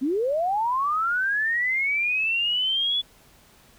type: linear sweep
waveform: sine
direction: up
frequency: 244.2 to 3442 Hz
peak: -21 dBFS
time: 0.01-3.02 s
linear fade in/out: 20 ms
effects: pink hiss -55 dBFS RMS until 3.78 s